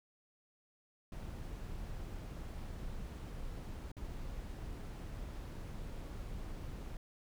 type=noise with dropouts; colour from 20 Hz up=brown; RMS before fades=-44 dBFS; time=1.12-6.97 s; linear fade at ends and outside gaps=2 ms; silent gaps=3.917-3.967 s; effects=none